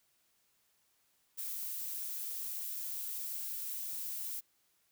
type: noise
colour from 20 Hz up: violet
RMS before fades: -40 dBFS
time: 1.37-4.41 s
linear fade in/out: 20 ms
effects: white hiss -74 dBFS RMS until 4.91 s